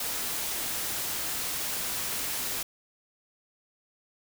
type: noise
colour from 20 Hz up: white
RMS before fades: -32 dBFS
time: 0-2.63 s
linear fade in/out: 5 ms
effects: none